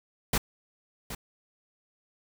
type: noise with echo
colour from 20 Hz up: pink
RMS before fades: -25 dBFS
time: 0.33-0.38 s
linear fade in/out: 5 ms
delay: 770 ms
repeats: 1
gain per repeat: -12 dB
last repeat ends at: 1.15 s
effects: none